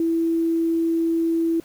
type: tone with quantisation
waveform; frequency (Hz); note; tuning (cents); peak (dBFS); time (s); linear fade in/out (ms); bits
sine; 330.5; E4; +5; -18; 0-1.6; 2; 8
effects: pink hiss -52 dBFS RMS until 1.64 s